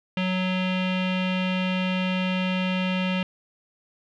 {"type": "tone with low-pass filter", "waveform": "square", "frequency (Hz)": 185, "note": "F#3", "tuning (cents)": 0, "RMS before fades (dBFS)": -25, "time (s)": [0.17, 3.23], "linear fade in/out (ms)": 2, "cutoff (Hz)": 2900, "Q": 5, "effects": []}